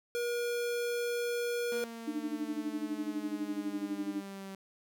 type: tone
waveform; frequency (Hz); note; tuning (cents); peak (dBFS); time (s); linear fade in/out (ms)
square; 478.3; A#4; +44; -32; 0.15-1.84; 0
type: linear sweep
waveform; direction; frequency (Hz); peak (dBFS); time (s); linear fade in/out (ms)
sawtooth; down; 233.1 to 193.1; -38; 1.72-4.55; 2
type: tone with tremolo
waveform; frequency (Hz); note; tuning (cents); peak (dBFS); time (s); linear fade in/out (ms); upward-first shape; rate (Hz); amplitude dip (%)
sine; 300.8; D4; +42; -30; 2.07-4.22; 10; sine; 12; 90
effects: none